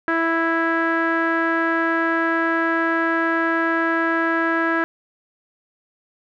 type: tone with low-pass filter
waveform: sawtooth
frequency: 329.7 Hz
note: E4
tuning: in tune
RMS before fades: -20 dBFS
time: 0.08-4.84 s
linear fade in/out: 0 ms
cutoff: 1600 Hz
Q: 5.5
effects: none